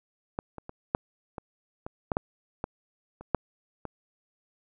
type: clicks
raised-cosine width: 1 ms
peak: -16 / -25 / -25 / -9 / -22 / -22 / -13 / -11 / -16 / -29 / -8 / -21 dBFS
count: 12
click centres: 0.389 / 0.583 / 0.694 / 0.949 / 1.382 / 1.865 / 2.118 / 2.169 / 2.641 / 3.21 / 3.347 / 3.853 s
effects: none